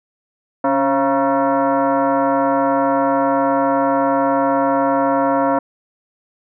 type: tone with frequency modulation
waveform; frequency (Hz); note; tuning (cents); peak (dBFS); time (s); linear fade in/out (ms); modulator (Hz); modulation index
sine; 130.6; C3; -3; -13; 0.64-5.59; 5; 409; 2.5
effects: none